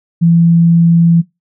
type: tone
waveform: sine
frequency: 168.3 Hz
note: E3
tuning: 36 cents sharp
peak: -5 dBFS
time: 0.21-1.22 s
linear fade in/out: 20 ms
effects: noise-tail reverb RT60 0.2 s tail -21 dB re dry